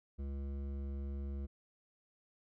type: tone with hard clipping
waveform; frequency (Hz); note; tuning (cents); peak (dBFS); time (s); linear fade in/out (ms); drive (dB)
triangle; 69.3; C#2; 0; -40; 0.18-1.47; 20; 16
effects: none